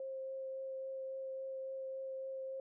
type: tone with vibrato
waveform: sine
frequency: 531 Hz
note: C5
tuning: 25 cents sharp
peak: -40 dBFS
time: 0-2.6 s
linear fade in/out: 2 ms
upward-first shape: triangle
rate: 3.6 Hz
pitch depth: 9 cents each way
effects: none